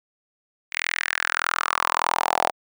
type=tone with high-pass filter sweep; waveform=sawtooth; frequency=41.69 Hz; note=E1; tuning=20 cents sharp; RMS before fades=-24 dBFS; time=0.71-2.52 s; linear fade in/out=50 ms; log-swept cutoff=2200 to 730 Hz; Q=4.2; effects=none